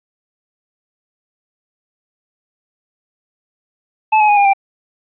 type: tone with pitch steps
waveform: square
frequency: 868 / 847.2 / 826.9 / 807.1 / 787.7 Hz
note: A5 / G#5 / G#5 / G#5 / G5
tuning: -24 / +34 / -8 / -50 / +8 cents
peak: -9 dBFS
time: 4.12-4.535 s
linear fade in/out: 10 ms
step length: 83 ms
effects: resampled to 8000 Hz + 8-bit